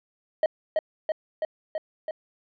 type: tone with echo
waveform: triangle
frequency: 627 Hz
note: D#5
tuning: 13 cents sharp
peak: -16 dBFS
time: 0.43-0.46 s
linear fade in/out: 2 ms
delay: 330 ms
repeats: 5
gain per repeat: -2 dB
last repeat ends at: 2.11 s
effects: resampled to 11025 Hz